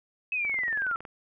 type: linear sweep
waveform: sine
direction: down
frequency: 2589 to 1318.5 Hz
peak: -26 dBFS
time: 0.32-0.96 s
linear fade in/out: 2 ms
type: click train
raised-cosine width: 0.5 ms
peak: -27 dBFS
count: 14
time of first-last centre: 0.45-1.052 s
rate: 21.6 Hz
effects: none